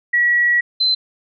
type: tone pair in turn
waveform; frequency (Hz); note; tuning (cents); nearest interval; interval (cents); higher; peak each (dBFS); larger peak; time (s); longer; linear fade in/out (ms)
sine; 1926 / 4068; B6 / C8; -44 / -50; octave + minor second; 1294; second; -12 / -13; first; 0.13-0.61 / 0.8-0.95; first; 10
effects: none